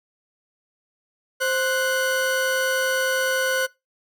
40% pulse tone pair together, 523.3 / 1480.1 Hz, C5 / F#6, 0 / 0 cents, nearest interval octave + tritone, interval 1800 cents, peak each -23 / -22 dBFS, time 1.4-3.67 s, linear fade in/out 20 ms, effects noise-tail reverb RT60 0.2 s tail -20 dB re dry

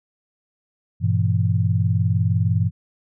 sine chord, E diminished, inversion first, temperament just, 98.89 / 118.67 / 164.81 Hz, G2 / Bb2 / E3, +16 / +31 / 0 cents, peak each -19 / -21 / -23 dBFS, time 1-2.71 s, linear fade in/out 50 ms, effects none

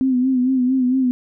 sine tone with vibrato, 256.5 Hz, C4, 34 cents flat, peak -14 dBFS, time 0.01-1.11 s, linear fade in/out 0 ms, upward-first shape sine, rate 4.4 Hz, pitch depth 60 cents each way, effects none

